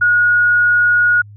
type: tone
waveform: sine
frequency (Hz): 1447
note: F#6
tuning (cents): -39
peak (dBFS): -9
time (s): 0.01-1.22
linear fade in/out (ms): 10
effects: added 103 Hz sine -35 dBFS peak until 1.36 s